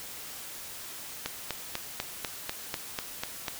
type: click train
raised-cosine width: 0.2 ms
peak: -13 dBFS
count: 10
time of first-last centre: 1.26-3.482 s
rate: 4.05 Hz
effects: white hiss -42 dBFS RMS until 3.59 s